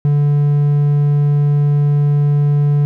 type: tone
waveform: triangle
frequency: 145.3 Hz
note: D3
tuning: 18 cents flat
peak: -8 dBFS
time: 0.05-2.85 s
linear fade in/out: 0 ms
effects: none